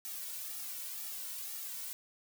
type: noise with flanger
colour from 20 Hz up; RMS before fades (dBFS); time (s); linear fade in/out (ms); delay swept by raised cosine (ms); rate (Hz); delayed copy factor
blue; -42; 0.05-1.93; 0; 1.9 to 2.47; 2; -0.95
effects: none